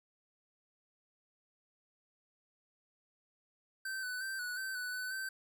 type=tone with pitch steps; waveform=square; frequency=1550 / 1496 / 1560 / 1474 / 1546 / 1488 / 1502 / 1547 Hz; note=G6 / F#6 / G6 / F#6 / G6 / F#6 / F#6 / G6; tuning=-20 / +19 / -9 / -7 / -24 / +9 / +26 / -23 cents; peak=-38 dBFS; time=3.85-5.29 s; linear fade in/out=5 ms; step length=180 ms; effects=none